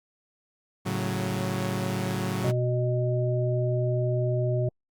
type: chord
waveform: sawtooth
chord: F# minor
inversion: first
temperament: equal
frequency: 110 / 138.59 / 185 Hz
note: A2 / C#3 / F#3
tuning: 0 / 0 / 0 cents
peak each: -27 / -29 / -26 dBFS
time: 0.85-2.52 s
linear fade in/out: 20 ms
type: harmonic tone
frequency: 123.47 Hz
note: B2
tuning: in tune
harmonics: 1 / 3 / 5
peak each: -24 / -31 / -30 dBFS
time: 2.44-4.69 s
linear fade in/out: 5 ms
effects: Opus 48 kbps